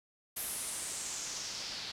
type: noise with low-pass filter sweep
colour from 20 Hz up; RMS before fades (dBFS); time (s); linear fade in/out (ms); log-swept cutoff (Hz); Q
white; -40; 0.36-1.92; 10; 12000 to 4200; 3.2
effects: none